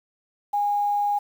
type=tone with quantisation; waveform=sine; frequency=820 Hz; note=G#5; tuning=22 cents flat; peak=-20 dBFS; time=0.53-1.19 s; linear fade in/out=10 ms; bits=8; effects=none